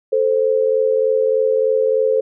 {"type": "tone pair together", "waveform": "sine", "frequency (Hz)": [440, 523.3], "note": ["A4", "C5"], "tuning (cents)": [0, 0], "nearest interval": "minor third", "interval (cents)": 300, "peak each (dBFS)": -16, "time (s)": [0.12, 2.21], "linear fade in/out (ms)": 10, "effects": []}